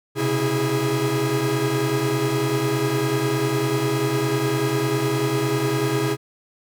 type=tone cluster; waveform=45% pulse; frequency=125.6 / 135.6 / 325.3 / 413.5 Hz; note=B2 / C#3 / E4 / G#4; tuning=+30 / -38 / -23 / -8 cents; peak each=-27 / -26 / -25 / -24 dBFS; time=0.15-6.17 s; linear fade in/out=50 ms; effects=none